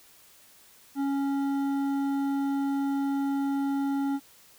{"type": "tone with hard clipping", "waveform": "sine", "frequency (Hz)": 277.2, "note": "C#4", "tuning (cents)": 0, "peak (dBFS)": -27, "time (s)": [0.95, 4.2], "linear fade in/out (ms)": 50, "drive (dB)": 9, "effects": ["white hiss -56 dBFS RMS until 4.58 s"]}